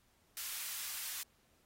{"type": "high-pass noise", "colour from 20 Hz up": "white", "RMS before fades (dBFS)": -42, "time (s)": [0.37, 1.23], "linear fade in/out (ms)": 0, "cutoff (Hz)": 1400, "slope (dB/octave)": 12, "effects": ["pink hiss -72 dBFS RMS until 1.65 s", "AAC 48 kbps"]}